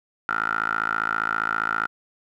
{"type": "tone with band-pass filter", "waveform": "10% pulse", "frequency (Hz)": 55, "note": "A1", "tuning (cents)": 0, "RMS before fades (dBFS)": -25, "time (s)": [0.29, 1.87], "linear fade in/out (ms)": 0, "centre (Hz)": 1400, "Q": 9.8, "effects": []}